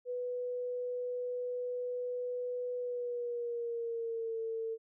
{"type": "tone with pitch glide", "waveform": "sine", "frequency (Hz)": [493.9, 450.3], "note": ["B4", "A4"], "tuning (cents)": [0, 40], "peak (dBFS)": -34, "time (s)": [0.05, 4.78], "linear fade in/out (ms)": 50, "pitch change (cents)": -160, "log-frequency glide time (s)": [2.77, 4.41], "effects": []}